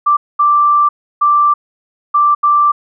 sine tone bursts at uneven times, 1174.7 Hz, D6, in tune, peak -7 dBFS, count 5, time 0.06-0.17 / 0.39-0.89 / 1.21-1.54 / 2.14-2.35 / 2.43-2.72 s, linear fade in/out 10 ms, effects none

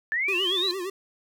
sine linear sweep, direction up, 1716 to 4095 Hz, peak -23 dBFS, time 0.12-0.71 s, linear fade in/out 0 ms
square tone with vibrato, 370 Hz, F#4, in tune, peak -30 dBFS, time 0.28-0.9 s, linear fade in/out 5 ms, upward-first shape sine, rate 8.7 Hz, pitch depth 110 cents each way
effects none

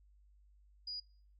sine tone, 4900 Hz, D#8, 27 cents flat, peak -40 dBFS, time 0.87-1 s, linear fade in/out 5 ms, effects noise-tail reverb RT60 0.5 s tail -25 dB re dry + added 50 Hz sine -62 dBFS peak until 1.39 s

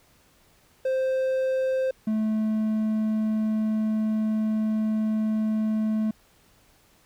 triangle tone pair in turn, 523.3 / 217.1 Hz, C5 / A3, 0 / -23 cents, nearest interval octave + minor third, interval 1523 cents, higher first, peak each -20 dBFS, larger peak neither, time 0.85-1.91 / 2.07-6.11 s, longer second, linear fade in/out 5 ms, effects pink hiss -60 dBFS RMS until 7.05 s

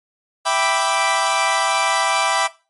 sawtooth chord, E minor seventh, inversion none, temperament equal, 659.3 / 784 / 987.8 / 1174.7 Hz, E5 / G5 / B5 / D6, 0 / 0 / 0 / 0 cents, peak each -18 dBFS, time 0.45-2.48 s, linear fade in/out 20 ms, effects noise-tail reverb RT60 0.3 s tail -17 dB re dry + MP3 48 kbps

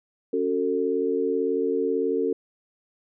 sine chord, F# minor, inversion second, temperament equal with one note detuned, 277.2 / 370 / 448.2 Hz, C#4 / F#4 / A4, 0 / 0 / +32 cents, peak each -28 / -27 / -24 dBFS, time 0.33-2.33 s, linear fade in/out 5 ms, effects none

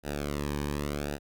sawtooth tone with flanger, 72.6 Hz, D2, 19 cents flat, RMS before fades -33 dBFS, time 0.03-1.19 s, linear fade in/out 50 ms, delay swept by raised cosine 0.91 to 1.48 ms, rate 0.87 Hz, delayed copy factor -1, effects none

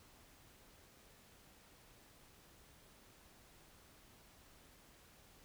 silence, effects pink hiss -64 dBFS RMS until 5.44 s

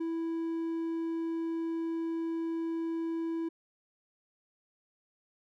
triangle tone, 329.6 Hz, E4, in tune, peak -29 dBFS, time 0-3.49 s, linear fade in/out 10 ms, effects none

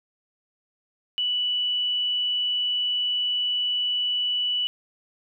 sine tone, 2960 Hz, F#7, in tune, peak -22 dBFS, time 1.18-4.67 s, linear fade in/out 0 ms, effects none

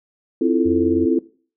sine chord, F major seventh, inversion second, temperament equal, 261.6 / 329.6 / 349.2 / 440 Hz, C4 / E4 / F4 / A4, 0 / 0 / 0 / 0 cents, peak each -19 / -18 / -22 / -22 dBFS, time 0.41-1.19 s, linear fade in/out 5 ms
harmonic tone, 87.5 Hz, F2, 4 cents sharp, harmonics 1 / 3 / 5 / 6, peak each -28 / -38 / -42 / -44 dBFS, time 0.65-1.06 s, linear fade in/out 10 ms
effects noise-tail reverb RT60 0.4 s tail -19 dB re dry

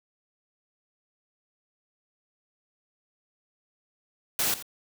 white noise with echo, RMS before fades -26 dBFS, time 4.39-4.54 s, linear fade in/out 2 ms, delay 85 ms, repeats 1, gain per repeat -14 dB, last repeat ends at 4.625 s, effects none

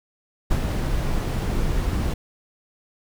brown noise with ADSR envelope, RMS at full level -19 dBFS, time 0.5-2.14 s, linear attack 15 ms, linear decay 65 ms, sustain -4 dB, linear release 7 ms, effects none

